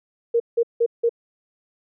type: tone bursts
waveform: sine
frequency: 467.1 Hz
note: A#4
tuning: 3 cents sharp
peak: -15 dBFS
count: 4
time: 0.34-1.094 s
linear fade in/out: 10 ms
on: 61 ms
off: 170 ms
effects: none